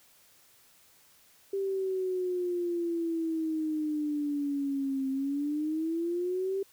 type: exponential two-way sweep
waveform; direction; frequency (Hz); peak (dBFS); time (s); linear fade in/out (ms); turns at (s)
sine; down then up; 394.3 to 265.8 to 394.3; -28; 1.53-6.63; 5; 5.1
effects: white hiss -61 dBFS RMS until 6.72 s